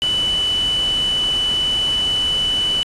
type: tone in noise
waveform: sine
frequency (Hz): 2982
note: F#7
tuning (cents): +13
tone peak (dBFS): -16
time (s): 0.02-2.83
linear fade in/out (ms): 0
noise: pink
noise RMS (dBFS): -30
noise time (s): 0.02-2.83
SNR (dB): +11
effects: resampled to 24000 Hz